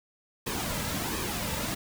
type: noise with flanger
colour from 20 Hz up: pink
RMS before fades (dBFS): -32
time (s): 0.46-1.75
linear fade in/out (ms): 10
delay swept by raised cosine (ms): 1.4 to 2.8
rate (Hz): 1.4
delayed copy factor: -0.55
effects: none